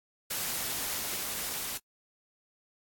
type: noise with level ramp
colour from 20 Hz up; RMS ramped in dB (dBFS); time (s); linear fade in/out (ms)
white; -33 to -36; 0.3-1.78; 10
effects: noise-tail reverb RT60 0.1 s tail -25 dB re dry + AAC 64 kbps